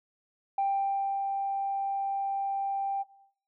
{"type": "tone with ADSR envelope", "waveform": "sine", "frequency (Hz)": 788, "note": "G5", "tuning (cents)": 9, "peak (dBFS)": -23, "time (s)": [0.58, 3.04], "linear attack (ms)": 4, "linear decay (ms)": 610, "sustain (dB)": -4, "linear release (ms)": 28, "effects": ["noise-tail reverb RT60 0.7 s tail -19 dB re dry", "tanh soft clip ceiling -21 dBFS"]}